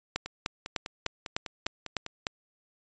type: two click trains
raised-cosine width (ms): 0.2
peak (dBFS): -11 / -19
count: 8 / 10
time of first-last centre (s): 0.16-2.268 / 0.26-2.064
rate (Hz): 3.32 / 4.99
effects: resampled to 16000 Hz